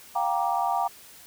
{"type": "chord", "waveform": "sine", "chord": "G minor seventh", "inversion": "third", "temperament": "just", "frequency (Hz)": [705.6, 784, 940.8, 1176], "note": ["F5", "G5", "Bb5", "D6"], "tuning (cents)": [18, 0, 16, 2], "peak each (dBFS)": [-28, -27, -28, -32], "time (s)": [0.15, 0.88], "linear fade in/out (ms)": 10, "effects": ["white hiss -49 dBFS RMS until 1.26 s"]}